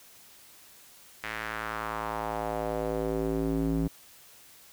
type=tone with band-pass filter sweep; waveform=square; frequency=55 Hz; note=A1; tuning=in tune; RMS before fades=-31 dBFS; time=1.23-3.88 s; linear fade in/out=10 ms; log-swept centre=2000 to 230 Hz; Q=2.1; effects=white hiss -54 dBFS RMS until 4.72 s